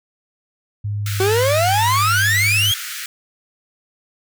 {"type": "tone with vibrato", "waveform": "sine", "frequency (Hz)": 102.4, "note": "G#2", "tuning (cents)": -24, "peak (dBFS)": -20, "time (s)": [0.84, 2.72], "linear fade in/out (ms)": 10, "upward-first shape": "square", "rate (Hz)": 1.9, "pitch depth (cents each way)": 14}
{"type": "high-pass noise", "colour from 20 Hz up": "pink", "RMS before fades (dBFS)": -29, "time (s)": [1.06, 3.06], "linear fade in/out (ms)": 2, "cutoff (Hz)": 1300, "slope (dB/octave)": 96}
{"type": "exponential sweep", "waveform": "40% pulse", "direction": "up", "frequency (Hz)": [370, 3342], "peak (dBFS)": -14, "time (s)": [1.2, 2.74], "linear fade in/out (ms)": 2}
{"effects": []}